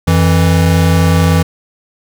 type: tone pair together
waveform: square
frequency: 88.81 / 164.81 Hz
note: F2 / E3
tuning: +30 / 0 cents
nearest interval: major seventh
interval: 1070 cents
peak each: -11 dBFS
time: 0.07-1.43 s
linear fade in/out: 10 ms
effects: none